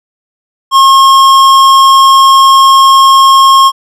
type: tone with tanh clipping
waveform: sine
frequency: 1078 Hz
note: C#6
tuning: 49 cents flat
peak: -3 dBFS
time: 0.71-3.72 s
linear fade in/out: 50 ms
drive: 16 dB
effects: none